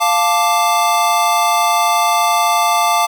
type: chord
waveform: square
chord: D minor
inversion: first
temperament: equal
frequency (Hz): 698.5 / 880 / 1174.7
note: F5 / A5 / D6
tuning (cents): 0 / 0 / 0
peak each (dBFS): -17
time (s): 0-3.07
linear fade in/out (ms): 20
effects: none